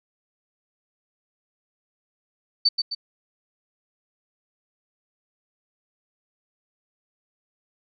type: tone with echo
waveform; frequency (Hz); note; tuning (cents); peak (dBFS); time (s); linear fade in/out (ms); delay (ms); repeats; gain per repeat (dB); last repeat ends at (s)
sine; 4557; C#8; +47; -14; 2.65-2.69; 10; 130; 2; -6; 2.95
effects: none